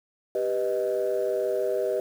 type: chord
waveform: sine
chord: G augmented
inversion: none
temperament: equal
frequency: 392 / 493.9 / 622.3 Hz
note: G4 / B4 / D#5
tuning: 0 / 0 / 0 cents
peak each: -27 dBFS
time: 0.35-2 s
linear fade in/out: 2 ms
effects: tanh soft clip ceiling -17 dBFS + 8-bit